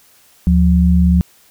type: tone pair together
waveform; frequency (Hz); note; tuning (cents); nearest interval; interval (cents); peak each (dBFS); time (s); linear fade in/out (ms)
sine; 74.76 / 177.8; D2 / F3; +31 / +31; octave + minor third; 1500; -11; 0.47-1.21; 0
effects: white hiss -50 dBFS RMS until 1.5 s